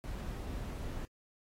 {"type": "noise with dropouts", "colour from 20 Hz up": "brown", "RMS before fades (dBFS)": -40, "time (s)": [0.04, 1.05], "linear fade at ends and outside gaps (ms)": 0, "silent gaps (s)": [0.149, 0.154], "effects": ["AAC 48 kbps"]}